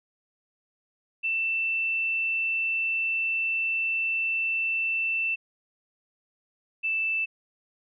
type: tone pair in turn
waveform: sine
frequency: 2670 / 2648 Hz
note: E7 / E7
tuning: +22 / +7 cents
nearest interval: unison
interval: 15 cents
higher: first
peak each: -24 dBFS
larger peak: neither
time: 1.23-5.36 / 6.83-7.26 s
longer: first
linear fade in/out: 20 ms
effects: none